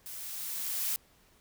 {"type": "noise with level ramp", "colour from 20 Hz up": "blue", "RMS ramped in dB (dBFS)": [-43, -31], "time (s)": [0.06, 0.96], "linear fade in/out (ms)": 0, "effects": ["pink hiss -64 dBFS RMS until 1.4 s"]}